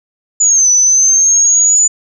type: exponential two-way sweep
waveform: sine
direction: down then up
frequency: 7000 to 5950 to 7000 Hz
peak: -6 dBFS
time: 0.4-1.88 s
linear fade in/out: 10 ms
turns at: 0.7 s
effects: none